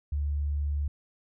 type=tone; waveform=sine; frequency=72.6 Hz; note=D2; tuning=19 cents flat; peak=-26 dBFS; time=0.12-0.88 s; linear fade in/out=5 ms; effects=none